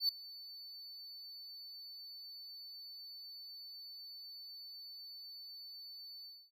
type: tone with ADSR envelope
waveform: triangle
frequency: 4504 Hz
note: C#8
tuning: 27 cents sharp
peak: -26 dBFS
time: 0-6.51 s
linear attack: 88 ms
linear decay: 4 ms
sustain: -21 dB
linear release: 270 ms
effects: none